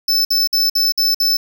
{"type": "tone bursts", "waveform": "square", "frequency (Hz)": 5274, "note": "E8", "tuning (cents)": 0, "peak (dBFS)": -13, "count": 6, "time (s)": [0.08, 1.37], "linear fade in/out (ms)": 5, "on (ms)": 170, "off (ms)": 54, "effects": ["8-bit"]}